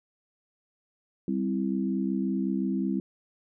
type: chord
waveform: sine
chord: C major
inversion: second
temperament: equal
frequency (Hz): 196 / 261.6 / 329.6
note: G3 / C4 / E4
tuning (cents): 0 / 0 / 0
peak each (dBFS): -28 / -30 / -32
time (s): 1.28-3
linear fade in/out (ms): 2
effects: none